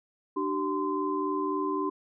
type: tone cluster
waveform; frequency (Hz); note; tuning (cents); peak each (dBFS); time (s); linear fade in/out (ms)
sine; 299.4 / 383.1 / 1032; D4 / G4 / C6; +33 / -40 / -24; -31; 0.36-1.9; 10
effects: none